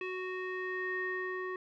square tone with low-pass filter sweep, 370 Hz, F#4, in tune, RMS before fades -37 dBFS, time 0.01-1.56 s, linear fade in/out 2 ms, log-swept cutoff 2400 to 1600 Hz, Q 7.4, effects none

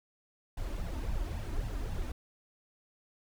brown noise with flanger, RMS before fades -35 dBFS, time 0.57-2.12 s, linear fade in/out 5 ms, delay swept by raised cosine 1.1 to 3.3 ms, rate 3.7 Hz, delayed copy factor +0.7, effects none

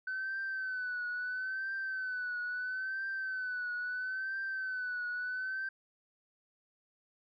sine tone with vibrato, 1515 Hz, F#6, 40 cents sharp, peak -33 dBFS, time 0.07-5.69 s, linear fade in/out 5 ms, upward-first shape triangle, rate 0.75 Hz, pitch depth 68 cents each way, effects tanh soft clip ceiling -31 dBFS

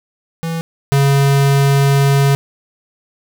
square tone pair in turn, 164.81 / 139.09 Hz, E3 / C#3, 0 / +6 cents, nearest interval minor third, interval 294 cents, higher first, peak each -19 / -10 dBFS, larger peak second, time 0.43-0.61 / 0.92-2.35 s, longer second, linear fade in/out 0 ms, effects none

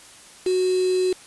sine tone with quantisation, 369.3 Hz, F#4, 3 cents flat, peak -18 dBFS, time 0.46-1.13 s, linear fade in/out 5 ms, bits 5, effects white hiss -46 dBFS RMS until 1.26 s + resampled to 24000 Hz

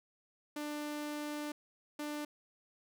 sawtooth tone bursts at uneven times, 296.8 Hz, D4, 18 cents sharp, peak -34 dBFS, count 2, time 0.56-1.52 / 1.99-2.25 s, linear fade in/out 5 ms, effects none

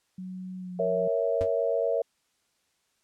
sine tone with pitch glide, 185 to 176.95 Hz, F#3 to F3, 0 to +23 cents, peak -35 dBFS, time 0.18-1.08 s, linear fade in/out 5 ms, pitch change -77 cents, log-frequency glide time 0.58-0.85 s
sine chord, A# diminished, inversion none, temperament equal, 466.2 / 554.4 / 659.3 Hz, A#4 / C#5 / E5, 0 / 0 / 0 cents, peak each -28 dBFS, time 0.79-2.02 s, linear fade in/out 5 ms
square tone with exponential decay, 91.5 Hz, F#2, 19 cents flat, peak -27 dBFS, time 1.41-1.51 s, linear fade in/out 0 ms, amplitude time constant 20 ms
effects white hiss -72 dBFS RMS until 3.03 s + low-pass 9000 Hz 12 dB/octave

